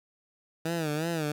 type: tone with vibrato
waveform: 15% pulse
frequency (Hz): 158.8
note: D#3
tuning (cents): +36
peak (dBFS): -22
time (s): 0.65-1.32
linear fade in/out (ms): 5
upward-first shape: sine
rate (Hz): 2.8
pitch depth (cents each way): 120
effects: none